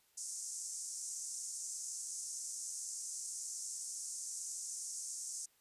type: band-pass noise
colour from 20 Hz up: pink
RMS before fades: -44 dBFS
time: 0.17-5.46 s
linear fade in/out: 10 ms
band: 5900 to 9300 Hz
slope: 48 dB/octave
effects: white hiss -72 dBFS RMS until 5.6 s + resampled to 32000 Hz